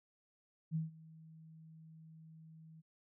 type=tone with ADSR envelope; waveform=sine; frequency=160 Hz; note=D#3; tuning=49 cents sharp; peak=-32 dBFS; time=0.71-2.82 s; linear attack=44 ms; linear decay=150 ms; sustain=-22 dB; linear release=25 ms; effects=none